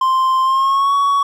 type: tone with pitch glide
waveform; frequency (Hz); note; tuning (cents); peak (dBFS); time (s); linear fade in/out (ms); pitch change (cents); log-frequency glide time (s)
triangle; 1046.5 to 1121.6; C6 to C#6; 0 to +20; -10; 0.01-1.23; 5; +120; 0.42-0.94
effects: none